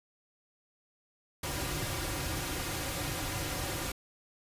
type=noise with comb filter; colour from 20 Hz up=pink; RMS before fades=-35 dBFS; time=1.43-3.92 s; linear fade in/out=5 ms; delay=4.6 ms; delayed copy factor=-0.65; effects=resampled to 32000 Hz